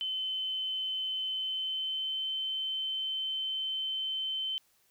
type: tone with pitch glide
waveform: sine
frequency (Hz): 3058 to 3079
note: G7 to G7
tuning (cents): -44 to -32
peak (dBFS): -31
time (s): 0.01-4.58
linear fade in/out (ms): 0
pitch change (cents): +12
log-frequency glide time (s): 1.28-2.29
effects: white hiss -69 dBFS RMS until 4.9 s